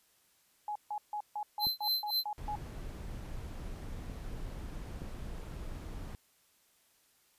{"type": "tone bursts", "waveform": "sine", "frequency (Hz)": 838, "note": "G#5", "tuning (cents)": 15, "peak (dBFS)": -34, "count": 9, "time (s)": [0.68, 2.555], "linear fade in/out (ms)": 2, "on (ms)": 75, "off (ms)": 150}
{"type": "tone with tremolo", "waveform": "square", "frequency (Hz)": 4086, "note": "C8", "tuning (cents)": -42, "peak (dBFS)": -28, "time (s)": [1.59, 2.24], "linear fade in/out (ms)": 50, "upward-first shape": "sine", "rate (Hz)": 3.8, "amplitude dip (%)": 100}
{"type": "clicks", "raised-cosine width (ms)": 3, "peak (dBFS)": -30, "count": 3, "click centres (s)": [1.669, 4.098, 5.019]}
{"type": "noise", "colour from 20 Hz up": "brown", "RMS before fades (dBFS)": -42, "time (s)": [2.38, 6.15], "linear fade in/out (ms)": 0}
{"effects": ["white hiss -69 dBFS RMS until 7.38 s", "resampled to 32000 Hz"]}